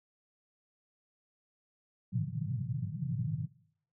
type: band-pass noise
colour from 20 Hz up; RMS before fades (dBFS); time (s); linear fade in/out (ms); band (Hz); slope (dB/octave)
white; -35; 2.12-3.47; 10; 100 to 180; 96
effects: noise-tail reverb RT60 0.7 s tail -21 dB re dry